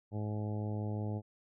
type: harmonic tone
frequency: 105.7 Hz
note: G#2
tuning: 31 cents sharp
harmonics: 1 / 2 / 3 / 4 / 5 / 6 / 7 / 8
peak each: -35 / -41 / -45 / -47 / -49 / -51 / -52 / -53 dBFS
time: 0.11-1.22 s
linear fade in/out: 50 ms
effects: none

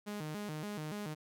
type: tone with vibrato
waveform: sawtooth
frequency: 178.4 Hz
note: F3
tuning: 37 cents sharp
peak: -35 dBFS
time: 0.06-1.15 s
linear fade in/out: 20 ms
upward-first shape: square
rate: 3.5 Hz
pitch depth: 260 cents each way
effects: none

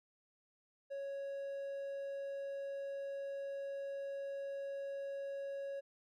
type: tone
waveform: triangle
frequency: 554 Hz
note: C#5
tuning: 1 cent flat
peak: -38 dBFS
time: 0.9-5.81 s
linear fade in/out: 20 ms
effects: none

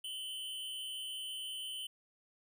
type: tone with amplitude modulation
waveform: square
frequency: 3043 Hz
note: F#7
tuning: 48 cents sharp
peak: -38 dBFS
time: 0.04-1.87 s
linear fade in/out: 5 ms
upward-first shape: sine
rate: 220 Hz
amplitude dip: 55%
effects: none

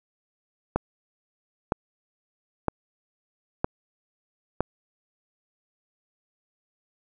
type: click train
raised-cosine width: 1 ms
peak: -8 dBFS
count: 5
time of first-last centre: 0.76-4.606 s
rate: 1.04 Hz
effects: none

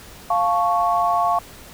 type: chord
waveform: sine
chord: F augmented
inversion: none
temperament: equal with one note detuned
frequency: 698.5 / 875.4 / 1108.7 Hz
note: F5 / A5 / C#6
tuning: 0 / -9 / 0 cents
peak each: -19 / -24 / -20 dBFS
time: 0.3-1.39 s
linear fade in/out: 5 ms
effects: pink hiss -42 dBFS RMS until 1.73 s

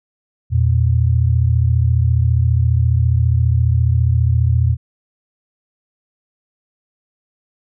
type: tone pair together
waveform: sine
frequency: 83.8 / 118.51 Hz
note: E2 / A#2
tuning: +29 / +29 cents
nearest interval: tritone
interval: 600 cents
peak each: -14 dBFS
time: 0.5-4.77 s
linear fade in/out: 50 ms
effects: none

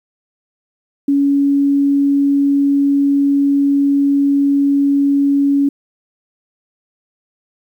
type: tone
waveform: sine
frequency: 280.8 Hz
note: C#4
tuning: 22 cents sharp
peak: -10 dBFS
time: 1.08-5.69 s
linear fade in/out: 5 ms
effects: 8-bit

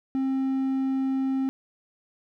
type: tone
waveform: triangle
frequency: 266.2 Hz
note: C4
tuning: 30 cents sharp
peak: -21 dBFS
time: 0.15-1.49 s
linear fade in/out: 0 ms
effects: none

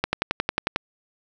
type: click train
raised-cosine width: 0.3 ms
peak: -5 dBFS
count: 9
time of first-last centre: 0.04-0.761 s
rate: 11.1 Hz
effects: none

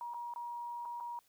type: tone with dropouts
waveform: sine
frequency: 952 Hz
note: A#5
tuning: 36 cents sharp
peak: -39 dBFS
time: 0.01-1.19 s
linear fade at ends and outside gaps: 1 ms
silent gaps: 0.137-0.144 / 0.338-0.36 / 0.852-0.856 / 1.001-1.007 s
effects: white hiss -71 dBFS RMS until 1.28 s

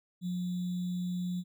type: tone with sample-and-hold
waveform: sine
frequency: 179.2 Hz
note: F3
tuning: 45 cents sharp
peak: -31 dBFS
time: 0.21-1.44 s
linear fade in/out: 50 ms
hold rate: 3675 Hz
effects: none

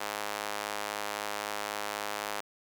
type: tone with high-pass filter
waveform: sawtooth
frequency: 103.83 Hz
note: G#2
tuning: in tune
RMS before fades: -36 dBFS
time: 0-2.41 s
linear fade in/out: 10 ms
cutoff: 740 Hz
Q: 0.92
effects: none

